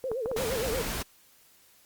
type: tone with vibrato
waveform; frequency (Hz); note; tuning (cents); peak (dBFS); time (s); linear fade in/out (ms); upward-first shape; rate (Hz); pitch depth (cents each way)
sine; 481.9; B4; -43; -29; 0.04-0.82; 0; sine; 8.6; 190
type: clicks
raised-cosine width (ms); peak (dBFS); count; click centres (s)
1; -21; 5; 0.116 / 0.259 / 0.315 / 0.364 / 0.409
type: noise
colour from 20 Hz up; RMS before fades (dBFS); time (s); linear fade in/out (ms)
pink; -33; 0.36-1.03; 10
effects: white hiss -60 dBFS RMS until 1.85 s + Opus 48 kbps